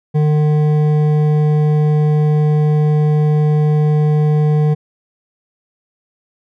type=tone with hard clipping; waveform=triangle; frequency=151 Hz; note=D3; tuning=48 cents sharp; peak=-12 dBFS; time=0.14-4.75 s; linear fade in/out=20 ms; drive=13 dB; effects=none